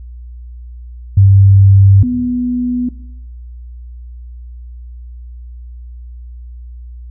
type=tone pair in turn; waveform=sine; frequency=98 / 246.9 Hz; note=G2 / B3; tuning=0 / 0 cents; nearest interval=octave + major third; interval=1600 cents; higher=second; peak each=-3 / -13 dBFS; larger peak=first; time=1.17-2.03 / 2.03-2.89 s; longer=neither; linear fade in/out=5 ms; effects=noise-tail reverb RT60 0.8 s tail -18 dB re dry + added 60 Hz sine -28 dBFS peak until 7.1 s